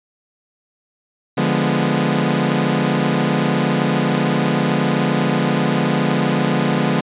sawtooth chord, D diminished seventh, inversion none, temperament equal, 146.83 / 174.61 / 207.7 / 246.9 Hz, D3 / F3 / Ab3 / Cb4, 0 / 0 / 0 / 0 cents, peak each -17 dBFS, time 1.37-7.01 s, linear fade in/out 10 ms, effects resampled to 8000 Hz

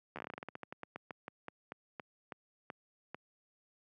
slowing click train, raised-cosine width 0.5 ms, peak -27 dBFS, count 25, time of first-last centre 0.16-3.146 s, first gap 12 ms, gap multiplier 1.17, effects high-pass 150 Hz 12 dB/octave

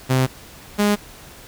sawtooth tone pair in turn, 130 / 206.4 Hz, C3 / G#3, -11 / -10 cents, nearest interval minor sixth, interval 801 cents, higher second, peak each -11 dBFS, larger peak neither, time 0.09-0.27 / 0.78-0.96 s, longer neither, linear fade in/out 20 ms, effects pink hiss -42 dBFS RMS until 1.47 s

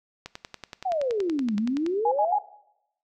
click train, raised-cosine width 0.2 ms, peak -19 dBFS, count 18, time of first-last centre 0.26-1.864 s, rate 10.6 Hz
sine exponential two-way sweep, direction down then up, 780 to 200.4 to 780 Hz, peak -23 dBFS, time 0.85-2.36 s, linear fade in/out 10 ms, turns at 1.56 s
sine tone bursts, 830.6 Hz, G#5, in tune, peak -20 dBFS, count 3, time 2.05-2.387 s, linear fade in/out 5 ms, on 67 ms, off 68 ms
effects noise-tail reverb RT60 0.8 s tail -18 dB re dry

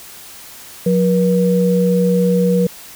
sine tone pair together, 180 / 480.5 Hz, F#3 / B4, -47 / -48 cents, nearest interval octave + perfect fourth, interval 1699 cents, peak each -13 / -15 dBFS, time 0.86-2.67 s, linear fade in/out 5 ms, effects white hiss -37 dBFS RMS until 2.95 s

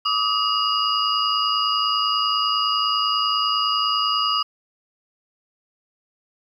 sine tone cluster, 1156 / 1266 / 2864 / 4883 Hz, D6 / D#6 / F7 / D#8, -28 / +30 / +43 / -33 cents, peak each -24 dBFS, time 0.05-4.43 s, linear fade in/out 10 ms, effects 9-bit

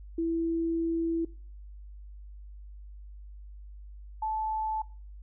sine tone pair in turn, 331.2 / 871.8 Hz, E4 / A5, +8 / -16 cents, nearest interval octave + perfect fourth, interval 1676 cents, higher second, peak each -26 / -28 dBFS, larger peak first, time 0.18-1.25 / 4.22-4.82 s, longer first, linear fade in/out 5 ms, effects noise-tail reverb RT60 0.4 s tail -21 dB re dry + added 50 Hz sine -43 dBFS peak until 5.22 s

